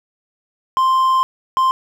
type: tone bursts at uneven times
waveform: triangle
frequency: 1046.5 Hz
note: C6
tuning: in tune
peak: -10 dBFS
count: 2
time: 0.77-1.23 / 1.57-1.71 s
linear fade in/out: 0 ms
effects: none